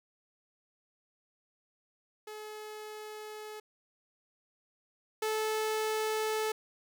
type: tone pair in turn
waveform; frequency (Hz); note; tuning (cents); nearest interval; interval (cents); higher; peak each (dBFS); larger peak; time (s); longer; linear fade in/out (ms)
sawtooth; 427.2 / 434.7; G#4 / A4; +49 / -21; unison; 30; second; -38 / -26; second; 2.27-3.6 / 5.22-6.52; first; 5
effects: none